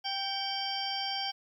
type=harmonic tone with a mistuned harmonic; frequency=786 Hz; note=G5; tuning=4 cents sharp; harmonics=1 / 2 / 3 / 4 / 6 / 7; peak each=-36 / -45 / -44 / -36 / -38 / -40 dBFS; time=0.04-1.32 s; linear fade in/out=20 ms; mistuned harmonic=3; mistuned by=-55 cents; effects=11-bit